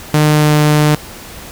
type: tone with pitch glide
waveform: sawtooth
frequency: 151.5 to 150.37 Hz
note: D#3 to D3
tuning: -46 to +41 cents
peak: -4 dBFS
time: 0.14-0.95 s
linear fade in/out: 0 ms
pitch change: -13 cents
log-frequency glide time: 0.33-0.55 s
effects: pink hiss -32 dBFS RMS until 1.51 s